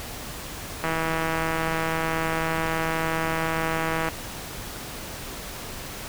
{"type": "click train", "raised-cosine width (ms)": 0.5, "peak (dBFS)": -11, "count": 527, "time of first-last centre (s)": [0.84, 4.087], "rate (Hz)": 162, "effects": ["pink hiss -36 dBFS RMS until 6.08 s"]}